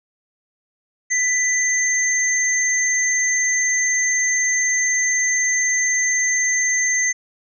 sine tone pair together, 1988 / 6312 Hz, B6 / G8, +11 / +11 cents, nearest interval octave + minor sixth, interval 2000 cents, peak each -19 dBFS, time 1.1-7.13 s, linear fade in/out 20 ms, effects none

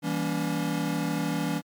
square chord, E diminished seventh, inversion none, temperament just, 164.81 / 197.78 / 237.3 / 284.8 Hz, E3 / G3 / Bb3 / Db4, 0 / +16 / +31 / +47 cents, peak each -31 / -34 / -35 / -31 dBFS, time 0.02-1.62 s, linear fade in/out 50 ms, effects MP3 96 kbps

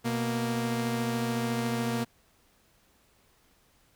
sawtooth tone pair together, 123.48 / 233.1 Hz, B2 / A#3, 0 / 0 cents, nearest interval major seventh, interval 1100 cents, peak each -29 / -25 dBFS, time 0.04-2.05 s, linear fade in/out 20 ms, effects pink hiss -65 dBFS RMS until 3.95 s

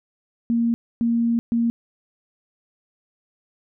sine tone bursts at uneven times, 233.1 Hz, A#3, in tune, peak -17 dBFS, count 3, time 0.5-0.74 / 1.01-1.39 / 1.52-1.7 s, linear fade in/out 0 ms, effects none

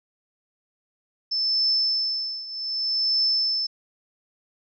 sine tone with tremolo, 5274 Hz, E8, in tune, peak -18 dBFS, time 1.31-3.67 s, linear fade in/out 10 ms, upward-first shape triangle, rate 0.65 Hz, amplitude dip 85%, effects none

